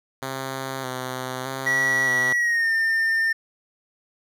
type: tone with vibrato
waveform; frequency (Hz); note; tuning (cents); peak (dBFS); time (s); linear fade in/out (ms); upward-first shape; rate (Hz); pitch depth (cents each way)
5% pulse; 130.81; C3; 0; -17; 0.22-2.33; 2; square; 0.81; 31
type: tone with pitch glide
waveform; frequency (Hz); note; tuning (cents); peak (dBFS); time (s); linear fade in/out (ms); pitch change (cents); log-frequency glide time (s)
triangle; 1935 to 1805.4; B6 to A6; -36 to +44; -17; 1.66-3.33; 10; -120; 2.35-2.71
effects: none